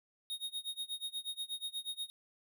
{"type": "tone with tremolo", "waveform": "square", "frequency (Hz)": 3729, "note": "A#7", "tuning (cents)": 0, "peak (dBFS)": -36, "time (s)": [0.3, 2.1], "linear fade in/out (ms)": 0, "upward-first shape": "sine", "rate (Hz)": 8.3, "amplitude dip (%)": 95, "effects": []}